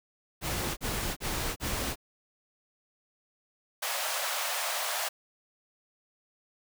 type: noise bursts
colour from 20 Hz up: pink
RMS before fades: -32 dBFS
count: 4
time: 0.41-1.958 s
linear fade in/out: 50 ms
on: 360 ms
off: 36 ms
type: high-pass noise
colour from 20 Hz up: pink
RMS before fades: -32 dBFS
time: 3.82-5.09 s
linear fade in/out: 10 ms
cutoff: 570 Hz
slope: 48 dB/octave
effects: none